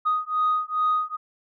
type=beating tone pair; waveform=sine; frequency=1244.5 / 1246.9 Hz; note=D#6 / D#6; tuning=0 / +3 cents; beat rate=2.4 Hz; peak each=-23 dBFS; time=0.05-1.17 s; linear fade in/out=20 ms; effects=tanh soft clip ceiling -15 dBFS